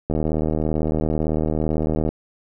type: click train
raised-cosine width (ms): 2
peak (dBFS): -9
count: 156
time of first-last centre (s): 0.1-2.09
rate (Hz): 77.9
effects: none